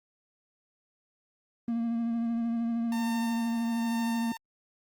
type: tone with vibrato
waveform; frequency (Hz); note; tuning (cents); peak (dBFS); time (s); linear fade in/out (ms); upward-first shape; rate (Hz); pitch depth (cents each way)
triangle; 232; A#3; -8; -25; 1.68-4.32; 2; triangle; 13; 27
type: tone with tremolo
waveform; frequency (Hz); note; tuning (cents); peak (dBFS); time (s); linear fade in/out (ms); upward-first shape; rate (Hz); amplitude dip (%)
sawtooth; 906; A#5; -50; -31; 2.92-4.37; 2; sine; 1.1; 50
effects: Opus 24 kbps